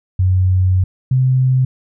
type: tone pair in turn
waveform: sine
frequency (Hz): 92.6 / 129.5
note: F#2 / C3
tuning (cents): +2 / -17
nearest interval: tritone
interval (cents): 581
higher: second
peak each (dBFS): -10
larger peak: neither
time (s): 0.19-0.84 / 1.11-1.65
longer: first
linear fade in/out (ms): 5
effects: none